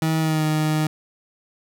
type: tone with pitch glide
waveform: 30% pulse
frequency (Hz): 159.5 to 154.6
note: D#3 to D#3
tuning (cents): +43 to -11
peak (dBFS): -16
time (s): 0.02-0.87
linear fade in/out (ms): 2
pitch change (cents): -54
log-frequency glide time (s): 0.2-0.44
effects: none